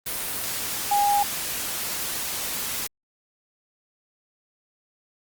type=tone in noise; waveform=sine; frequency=815 Hz; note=G#5; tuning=33 cents flat; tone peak=-18 dBFS; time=0.91-1.23 s; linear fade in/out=5 ms; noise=white; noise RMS=-29 dBFS; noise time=0.06-2.87 s; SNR=+8 dB; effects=Opus 32 kbps